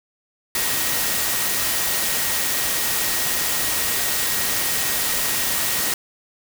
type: tone in noise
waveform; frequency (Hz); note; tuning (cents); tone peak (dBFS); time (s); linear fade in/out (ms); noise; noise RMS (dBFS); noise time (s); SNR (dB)
sine; 1885; A#6; +19; -33; 0.55-5.94; 2; white; -22; 0.55-5.94; -14
effects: none